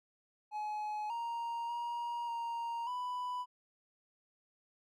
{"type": "tone with pitch steps", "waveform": "triangle", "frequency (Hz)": [846, 934, 947, 933, 992], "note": ["G#5", "A#5", "A#5", "A#5", "B5"], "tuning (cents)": [32, 3, 27, 1, 7], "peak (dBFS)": -34, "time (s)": [0.51, 3.46], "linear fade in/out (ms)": 50, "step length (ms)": 590, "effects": []}